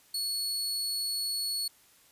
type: tone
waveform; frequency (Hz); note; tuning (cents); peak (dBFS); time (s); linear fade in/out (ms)
sawtooth; 4388; C#8; -18; -27; 0.14-1.68; 5
effects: white hiss -61 dBFS RMS until 2.11 s + resampled to 32000 Hz